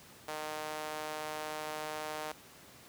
sawtooth tone with high-pass filter, 153.6 Hz, D#3, 22 cents flat, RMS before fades -40 dBFS, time 0.28-2.32 s, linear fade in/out 5 ms, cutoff 650 Hz, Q 1.4, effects pink hiss -55 dBFS RMS until 2.88 s + high-pass 100 Hz 12 dB/octave

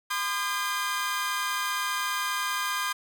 sawtooth tone cluster, 1022 / 1214 / 1607 Hz, C6 / D#6 / G6, -41 / -43 / +43 cents, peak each -28 dBFS, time 0.1-2.93 s, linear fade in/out 10 ms, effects none

